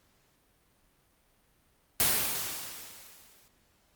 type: noise with exponential decay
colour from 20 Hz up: white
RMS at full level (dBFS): -23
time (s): 2-3.48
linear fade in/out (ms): 1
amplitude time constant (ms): 320
effects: pink hiss -68 dBFS RMS until 3.95 s + Opus 48 kbps

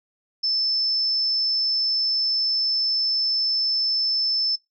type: tone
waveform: sine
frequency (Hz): 5274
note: E8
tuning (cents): 0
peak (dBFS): -20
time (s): 0.43-4.56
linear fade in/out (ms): 10
effects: noise-tail reverb RT60 0.2 s tail -21 dB re dry

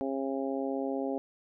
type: harmonic tone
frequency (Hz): 135.5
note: C#3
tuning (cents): -39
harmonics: 2 / 3 / 4 / 5 / 6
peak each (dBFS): -33 / -36 / -36 / -40 / -42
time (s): 0.01-1.18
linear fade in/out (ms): 0
effects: none

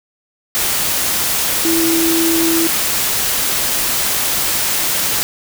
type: tone in noise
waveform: sine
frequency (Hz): 330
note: E4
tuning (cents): +2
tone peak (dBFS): -14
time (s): 1.65-2.67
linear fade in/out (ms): 0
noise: white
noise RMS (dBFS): -17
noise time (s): 0.55-5.23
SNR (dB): 0
effects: none

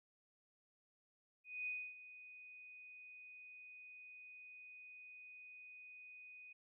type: tone with ADSR envelope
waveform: sine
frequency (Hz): 2489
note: D#7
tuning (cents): 0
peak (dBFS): -39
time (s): 1.44-6.53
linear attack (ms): 230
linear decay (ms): 270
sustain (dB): -15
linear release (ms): 7
effects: none

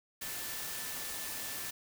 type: tone in noise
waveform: sine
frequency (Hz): 1760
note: A6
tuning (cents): 0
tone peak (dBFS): -50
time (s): 0.21-1.71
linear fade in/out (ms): 10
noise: white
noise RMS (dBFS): -40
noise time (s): 0.21-1.71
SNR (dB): -13
effects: none

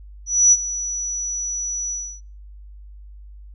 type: tone with ADSR envelope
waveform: sine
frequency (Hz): 5900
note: F#8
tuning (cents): -6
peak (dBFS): -8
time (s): 0.26-2.21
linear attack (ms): 260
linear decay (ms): 42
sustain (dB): -15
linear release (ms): 300
effects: noise-tail reverb RT60 0.3 s tail -20 dB re dry + added 50 Hz sine -38 dBFS peak until 3.54 s

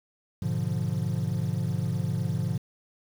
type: chord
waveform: triangle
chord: G# diminished seventh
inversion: none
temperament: equal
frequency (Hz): 103.83 / 123.47 / 146.83 / 174.61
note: G#2 / B2 / D3 / F3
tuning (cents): 0 / 0 / 0 / 0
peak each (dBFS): -29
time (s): 0.42-2.58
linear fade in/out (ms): 5
effects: tanh soft clip ceiling -14 dBFS + 8-bit

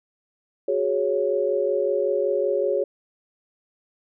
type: chord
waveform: sine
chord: F# suspended second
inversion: none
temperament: equal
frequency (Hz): 370 / 415.3 / 554.4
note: F#4 / G#4 / C#5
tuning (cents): 0 / 0 / 0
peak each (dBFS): -26 / -24 / -23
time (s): 0.68-2.84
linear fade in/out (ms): 5
effects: none

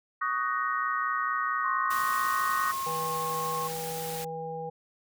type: chord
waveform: sine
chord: D# minor seventh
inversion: third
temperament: just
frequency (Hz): 1120.1 / 1244.5 / 1493.4 / 1866.8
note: C#6 / D#6 / F#6 / A#6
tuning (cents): +18 / 0 / +16 / +2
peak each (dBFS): -31 / -30 / -35 / -34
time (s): 0.21-2.72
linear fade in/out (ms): 10
type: tone with pitch glide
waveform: sine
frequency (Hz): 1064 to 1082.6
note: C6 to C#6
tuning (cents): +29 to -41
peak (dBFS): -30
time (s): 1.64-3.68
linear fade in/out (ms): 10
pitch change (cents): +30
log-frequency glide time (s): 2.19-3.27
type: noise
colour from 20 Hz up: white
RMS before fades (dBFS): -39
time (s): 1.9-4.25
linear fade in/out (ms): 10
type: harmonic tone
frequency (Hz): 161.8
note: E3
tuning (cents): -32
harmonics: 1 / 3 / 5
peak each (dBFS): -41 / -36 / -37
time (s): 2.86-4.7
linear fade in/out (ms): 10
effects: none

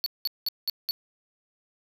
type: tone bursts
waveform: square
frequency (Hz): 4459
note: C#8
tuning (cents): +9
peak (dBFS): -25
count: 5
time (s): 0.04-0.91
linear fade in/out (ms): 0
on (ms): 22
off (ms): 190
effects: none

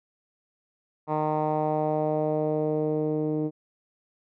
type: tone with low-pass filter sweep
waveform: 10% pulse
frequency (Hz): 153.6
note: D#3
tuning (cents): -22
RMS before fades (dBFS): -26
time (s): 1.07-3.51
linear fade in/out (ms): 50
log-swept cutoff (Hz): 1000 to 360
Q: 2.3
effects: none

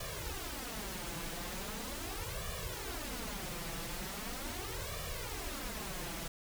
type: noise with flanger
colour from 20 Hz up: pink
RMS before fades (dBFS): -41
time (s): 0-6.28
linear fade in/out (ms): 5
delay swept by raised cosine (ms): 1.7 to 6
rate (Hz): 0.4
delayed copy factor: +0.95
effects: none

